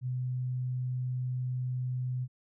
sine tone, 126.5 Hz, B2, 42 cents sharp, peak -30 dBFS, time 0.01-2.28 s, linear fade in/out 50 ms, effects none

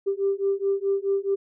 sine beating tone pair, 392 / 396.7 Hz, G4 / G4, 0 / +21 cents, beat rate 4.7 Hz, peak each -24 dBFS, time 0.06-1.36 s, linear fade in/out 20 ms, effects tanh soft clip ceiling -14 dBFS

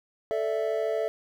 triangle chord, A suspended fourth, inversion none, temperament just, 440 / 586.7 / 660 Hz, A4 / D5 / E5, 0 / -2 / +2 cents, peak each -27 / -30 / -27 dBFS, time 0.31-1.08 s, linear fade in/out 0 ms, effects 10-bit

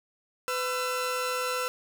sawtooth tone pair together, 502.7 / 1342 Hz, B4 / E6, +31 / +31 cents, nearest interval octave + perfect fourth, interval 1700 cents, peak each -27 dBFS, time 0.48-1.68 s, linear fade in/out 0 ms, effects none

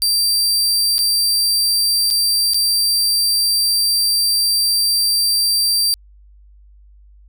sawtooth tone with dropouts, 4699 Hz, D8, in tune, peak -11 dBFS, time 0.02-5.94 s, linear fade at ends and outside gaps 0 ms, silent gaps 0.982-0.99 / 2.103-2.109 / 2.535-2.544 s, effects added 50 Hz sine -43 dBFS peak until 7.28 s

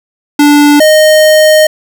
square tone pair in turn, 292 / 618.7 Hz, D4 / D#5, -10 / -10 cents, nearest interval octave + minor second, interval 1300 cents, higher second, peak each -3 dBFS, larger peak neither, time 0.39-0.8 / 0.8-1.67 s, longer second, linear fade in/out 5 ms, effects none

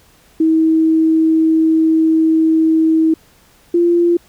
sine tone pair in turn, 320.4 / 344.3 Hz, E4 / F4, -49 / -25 cents, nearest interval minor second, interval 124 cents, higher second, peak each -9 dBFS, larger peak neither, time 0.4-3.14 / 3.74-4.17 s, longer first, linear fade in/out 5 ms, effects pink hiss -50 dBFS RMS until 4.28 s

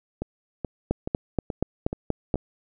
two click trains, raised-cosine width 2 ms, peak -9 / -15 dBFS, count 7 / 6, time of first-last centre 0.91-2.342 / 0.22-2.357 s, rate 4.19 / 2.34 Hz, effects none

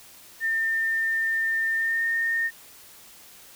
sine tone with pitch glide, 1805 to 1830.2 Hz, A6 to A#6, +44 to -32 cents, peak -22 dBFS, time 0.4-2.51 s, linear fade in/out 50 ms, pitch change +24 cents, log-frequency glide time 1.75-2.03 s, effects white hiss -49 dBFS RMS until 3.55 s

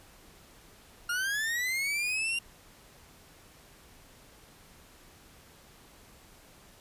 40% pulse linear sweep, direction up, 1396.9 to 2800 Hz, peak -28 dBFS, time 1.09-2.39 s, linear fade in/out 5 ms, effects pink hiss -56 dBFS RMS until 6.8 s + resampled to 32000 Hz

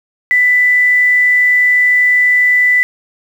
sine tone with quantisation, 1987 Hz, B6, 10 cents sharp, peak -7 dBFS, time 0.31-2.83 s, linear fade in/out 0 ms, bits 6, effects none

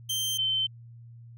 sawtooth / sine tone pair in turn, 3136 / 3087 Hz, G7 / G7, 0 / -27 cents, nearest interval unison, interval 27 cents, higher first, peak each -24 dBFS, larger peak neither, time 0.09-0.38 / 0.38-0.67 s, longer neither, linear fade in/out 10 ms, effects added 117 Hz sine -45 dBFS peak until 1.37 s

